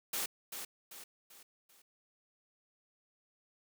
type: noise with echo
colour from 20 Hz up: white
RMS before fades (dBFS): -36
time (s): 0.13-0.26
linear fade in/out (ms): 5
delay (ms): 390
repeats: 4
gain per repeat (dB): -7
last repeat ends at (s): 1.82
effects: high-pass 200 Hz 12 dB/octave

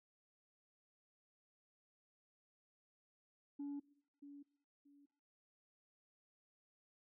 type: tone with echo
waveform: sine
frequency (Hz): 284.8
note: C#4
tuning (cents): +47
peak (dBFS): -40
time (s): 3.59-3.8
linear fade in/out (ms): 10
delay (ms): 630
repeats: 2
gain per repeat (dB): -12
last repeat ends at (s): 5.06
effects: noise-tail reverb RT60 0.7 s tail -22 dB re dry + tanh soft clip ceiling -40 dBFS

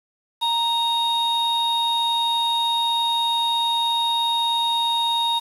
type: tone pair together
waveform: triangle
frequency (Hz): 932.3 / 3729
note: A#5 / A#7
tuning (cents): 0 / 0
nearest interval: 2 octaves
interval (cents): 2400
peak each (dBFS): -20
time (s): 0.41-5.4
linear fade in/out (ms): 20
effects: resampled to 32000 Hz + 7-bit

